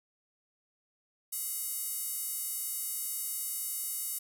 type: tone with high-pass filter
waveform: square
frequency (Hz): 420.3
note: G#4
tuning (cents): +21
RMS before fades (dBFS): -36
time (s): 1.32-4.19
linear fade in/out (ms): 10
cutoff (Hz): 10000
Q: 1.6
effects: none